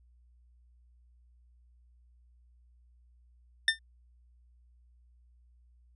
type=tone with exponential decay; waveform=25% pulse; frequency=1800 Hz; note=A6; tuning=39 cents sharp; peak=-14 dBFS; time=3.68-3.79 s; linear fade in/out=2 ms; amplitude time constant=22 ms; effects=added 60 Hz sine -59 dBFS peak until 5.95 s + resampled to 22050 Hz